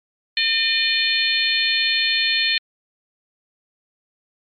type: harmonic tone with a mistuned harmonic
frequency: 606 Hz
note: D#5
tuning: 46 cents flat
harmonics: 3 / 4 / 5 / 6 / 7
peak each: -24 / -22 / -25 / -23 / -22 dBFS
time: 0.37-2.58 s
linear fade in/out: 2 ms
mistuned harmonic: 6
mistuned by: -25 cents
effects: MP3 32 kbps